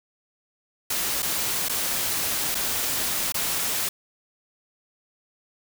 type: noise with dropouts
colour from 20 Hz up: white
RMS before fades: -26 dBFS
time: 0.9-3.89 s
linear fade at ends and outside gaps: 5 ms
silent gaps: 1.223-1.227 / 1.686-1.694 / 2.547-2.551 / 3.322-3.343 s
effects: none